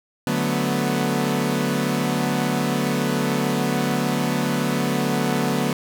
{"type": "chord", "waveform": "sawtooth", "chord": "B minor seventh", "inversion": "first", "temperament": "equal", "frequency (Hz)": [146.83, 185, 220, 246.9], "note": ["D3", "F#3", "A3", "B3"], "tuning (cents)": [0, 0, 0, 0], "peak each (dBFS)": [-22, -22, -23, -20], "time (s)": [0.27, 5.73], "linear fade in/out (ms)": 2, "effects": []}